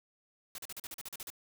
white noise bursts, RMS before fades -43 dBFS, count 11, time 0.55-1.302 s, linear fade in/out 2 ms, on 32 ms, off 40 ms, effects none

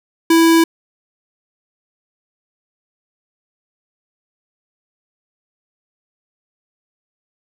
square tone, 329.6 Hz, E4, in tune, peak -9 dBFS, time 0.3-0.64 s, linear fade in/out 5 ms, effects none

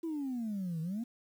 sine exponential two-way sweep, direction down then up, 338.7 to 156.4 to 244.7 Hz, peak -32 dBFS, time 0.03-1.04 s, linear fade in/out 10 ms, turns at 0.81 s, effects tanh soft clip ceiling -31 dBFS + 10-bit

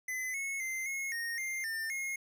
square tone with pitch steps, 2026 / 2190 / 2079 / 2169 / 1855 / 2105 / 1799 / 2152 Hz, B6 / C#7 / C7 / C#7 / A#6 / C7 / A6 / C7, +44 / -22 / -12 / -38 / -9 / +10 / +38 / +48 cents, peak -35 dBFS, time 0.08-2.16 s, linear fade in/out 5 ms, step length 260 ms, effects none

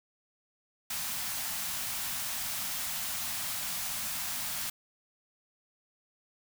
white band-stop noise, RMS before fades -35 dBFS, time 0.9-4.7 s, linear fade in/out 5 ms, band 270 to 620 Hz, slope 48 dB/octave, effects none

